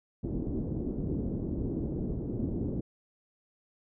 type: low-pass noise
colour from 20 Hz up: white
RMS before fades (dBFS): -33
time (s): 0.23-2.81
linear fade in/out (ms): 10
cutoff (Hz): 340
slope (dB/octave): 24
effects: none